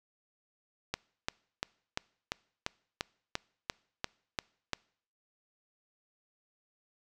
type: click train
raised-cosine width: 0.2 ms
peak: -14 dBFS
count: 12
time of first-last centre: 0.94-4.733 s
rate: 2.9 Hz
effects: noise-tail reverb RT60 0.6 s tail -25 dB re dry